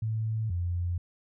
sine tone pair in turn, 110.4 / 87.62 Hz, A2 / F2, +6 / +6 cents, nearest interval major third, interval 400 cents, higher first, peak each -27 dBFS, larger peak neither, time 0.02-0.5 / 0.5-0.98 s, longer neither, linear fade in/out 5 ms, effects none

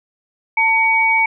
sine tone pair together, 894 / 2253 Hz, A5 / C#7, +27 / +28 cents, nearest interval octave + major third, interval 1601 cents, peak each -17 / -13 dBFS, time 0.57-1.26 s, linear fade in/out 5 ms, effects none

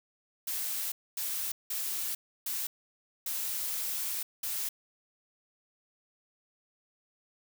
blue noise bursts at uneven times, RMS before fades -34 dBFS, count 6, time 0.47-0.92 / 1.17-1.52 / 1.7-2.15 / 2.46-2.67 / 3.26-4.23 / 4.43-4.69 s, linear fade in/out 5 ms, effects none

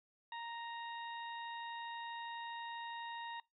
harmonic tone, 932.3 Hz, A#5, in tune, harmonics 1 / 2 / 3 / 4, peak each -44 / -50 / -55 / -53 dBFS, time 0.32-3.4 s, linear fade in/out 2 ms, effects noise-tail reverb RT60 0.2 s tail -23 dB re dry

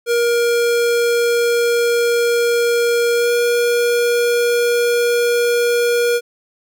square tone with pitch glide, 472.7 to 477.4 Hz, A#4 to A#4, +24 to +41 cents, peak -14 dBFS, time 0.06-6.21 s, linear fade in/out 50 ms, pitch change +17 cents, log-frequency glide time 3.14-3.32 s, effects none

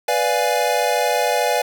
square chord, B diminished seventh, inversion none, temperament equal, 493.9 / 587.3 / 698.5 / 830.6 Hz, B4 / D5 / F5 / Ab5, 0 / 0 / 0 / 0 cents, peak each -23 dBFS, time 0.08-1.62 s, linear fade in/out 5 ms, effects 8-bit

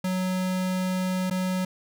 square tone with dropouts, 185 Hz, F#3, in tune, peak -25 dBFS, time 0.04-1.65 s, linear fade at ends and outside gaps 5 ms, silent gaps 1.3-1.309 s, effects none

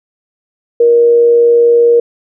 sine tone with amplitude modulation, 472.3 Hz, A#4, 23 cents sharp, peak -3 dBFS, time 0.8-2 s, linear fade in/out 5 ms, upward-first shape sine, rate 129 Hz, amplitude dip 25%, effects none

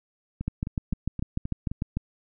two click trains, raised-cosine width 5 ms, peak -14 / -19 dBFS, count 11 / 6, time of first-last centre 0.48-1.97 / 0.41-1.715 s, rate 6.71 / 3.83 Hz, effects none

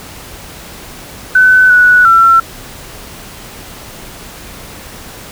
sine tone with pitch steps, 1510 / 1474 / 1349 Hz, F#6 / F#6 / E6, +35 / -7 / +40 cents, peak -3 dBFS, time 1.35-2.4 s, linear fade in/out 5 ms, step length 350 ms, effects pink hiss -31 dBFS RMS until 5.31 s

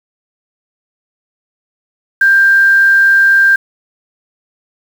sine tone with quantisation, 1586 Hz, G6, 20 cents sharp, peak -5 dBFS, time 2.21-3.56 s, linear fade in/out 5 ms, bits 5, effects none

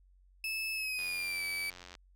35% pulse tone with pitch glide, 2612 to 2300 Hz, E7 to D7, -17 to -37 cents, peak -32 dBFS, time 0.44-1.7 s, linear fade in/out 2 ms, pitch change -220 cents, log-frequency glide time 0.74-1.44 s
click train, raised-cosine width 0.2 ms, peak -31 dBFS, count 87, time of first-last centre 0.99-1.952 s, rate 89.4 Hz
effects added 46 Hz sine -60 dBFS peak until 2.15 s

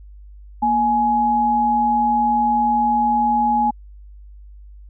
sine tone pair together, 235.5 / 839.2 Hz, A#3 / G#5, +18 / +18 cents, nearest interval octave + minor seventh, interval 2200 cents, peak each -22 / -15 dBFS, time 0.62-3.71 s, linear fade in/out 10 ms, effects added 50 Hz sine -38 dBFS peak until 4.89 s

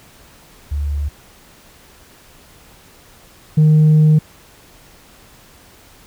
sine tone pair in turn, 72.5 / 154.16 Hz, D2 / D#3, -22 / -16 cents, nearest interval octave + minor second, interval 1306 cents, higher second, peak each -17 / -5 dBFS, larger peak second, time 0.71-1.09 / 3.57-4.19 s, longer second, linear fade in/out 10 ms, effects tanh soft clip ceiling -6 dBFS + pink hiss -46 dBFS RMS until 6.06 s

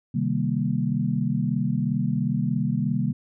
sine chord, C minor seventh, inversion none, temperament equal with one note detuned, 130.81 / 153.87 / 196 / 233.1 Hz, C3 / Eb3 / G3 / Bb3, 0 / -19 / 0 / 0 cents, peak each -27 dBFS, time 0.14-3.13 s, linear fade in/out 10 ms, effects none

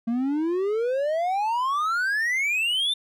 triangle exponential sweep, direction up, 225.9 to 3627 Hz, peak -20 dBFS, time 0.07-2.94 s, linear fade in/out 10 ms, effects none

